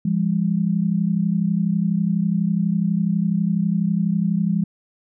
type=tone pair together; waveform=sine; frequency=170.7 / 202.8 Hz; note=F3 / G#3; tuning=-39 / -41 cents; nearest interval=minor third; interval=298 cents; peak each=-20 dBFS; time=0.05-4.64 s; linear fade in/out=5 ms; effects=none